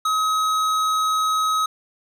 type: tone with tanh clipping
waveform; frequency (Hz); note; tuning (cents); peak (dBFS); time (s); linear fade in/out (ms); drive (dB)
sine; 1272; D#6; +38; -20; 0.05-1.66; 5; 16
effects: none